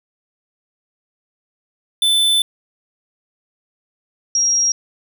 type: tone pair in turn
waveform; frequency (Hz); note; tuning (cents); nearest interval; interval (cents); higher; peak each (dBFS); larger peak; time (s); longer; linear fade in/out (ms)
square / sine; 3520 / 5630; A7 / F8; 0 / +13; minor sixth; 813; second; -13; neither; 2.02-2.42 / 4.35-4.72; first; 2
effects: none